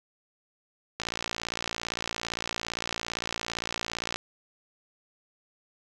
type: click train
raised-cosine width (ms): 0.2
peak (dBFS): -13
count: 183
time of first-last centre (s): 1-4.16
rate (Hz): 57.6
effects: none